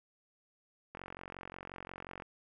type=click train; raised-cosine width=0.5 ms; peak=-29 dBFS; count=59; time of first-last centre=0.95-2.222 s; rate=45.6 Hz; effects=none